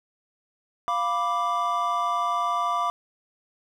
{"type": "chord", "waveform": "triangle", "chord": "B diminished", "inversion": "second", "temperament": "equal", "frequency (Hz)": [698.5, 987.8, 1174.7], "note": ["F5", "B5", "D6"], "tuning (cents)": [0, 0, 0], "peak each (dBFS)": [-27, -27, -23], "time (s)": [0.88, 2.9], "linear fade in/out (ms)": 0, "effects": []}